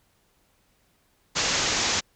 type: low-pass noise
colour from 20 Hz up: white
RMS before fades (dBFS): -25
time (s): 1.35-2.01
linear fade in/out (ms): 20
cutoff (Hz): 7200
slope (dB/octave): 96
effects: pink hiss -66 dBFS RMS until 2.15 s